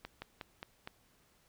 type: slowing click train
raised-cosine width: 0.3 ms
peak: -26 dBFS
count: 5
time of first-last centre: 0.05-0.874 s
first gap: 170 ms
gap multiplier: 1.13
effects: pink hiss -69 dBFS RMS until 1.48 s